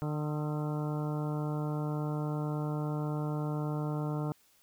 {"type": "harmonic tone with a mistuned harmonic", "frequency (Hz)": 150.3, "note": "D3", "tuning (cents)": 40, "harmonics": [1, 2, 3, 4, 5, 6, 7, 8, 9], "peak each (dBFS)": [-32, -38, -42, -44, -46, -48, -49, -50, -51], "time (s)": [0.02, 4.32], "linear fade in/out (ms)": 0, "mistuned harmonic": 8, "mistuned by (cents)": 71, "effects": ["white hiss -66 dBFS RMS until 4.62 s"]}